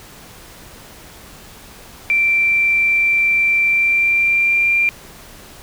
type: tone with pitch glide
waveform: sine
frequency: 2349 to 2380 Hz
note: D7 to D7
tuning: 0 to +22 cents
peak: -12 dBFS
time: 2.1-4.89 s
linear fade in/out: 0 ms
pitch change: +22 cents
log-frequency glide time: 3.65-4.68 s
effects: pink hiss -40 dBFS RMS until 5.62 s